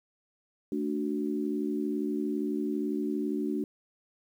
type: chord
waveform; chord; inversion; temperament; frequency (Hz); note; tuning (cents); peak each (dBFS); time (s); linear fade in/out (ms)
sine; D major; second; equal with one note detuned; 220 / 292.3 / 370; A3 / D4 / F#4; 0 / -8 / 0; -33 / -31 / -34; 0.72-3.64; 2
effects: 10-bit